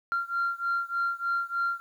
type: beating tone pair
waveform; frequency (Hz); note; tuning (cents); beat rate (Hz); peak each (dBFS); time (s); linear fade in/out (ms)
sine; 1381 / 1384.3; F6 / F6; -20 / -16; 3.3; -28 / -29; 0.12-1.8; 0
effects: tanh soft clip ceiling -21 dBFS + 10-bit